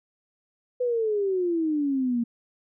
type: exponential sweep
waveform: sine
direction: down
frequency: 504 to 230.9 Hz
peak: -22 dBFS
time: 0.8-2.24 s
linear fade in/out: 10 ms
effects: none